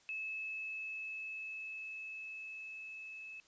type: tone with level ramp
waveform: sine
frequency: 2600 Hz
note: E7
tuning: 24 cents flat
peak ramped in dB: -38 to -46 dBFS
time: 0.09-3.4 s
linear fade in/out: 0 ms
effects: white hiss -67 dBFS RMS until 3.47 s + resampled to 16000 Hz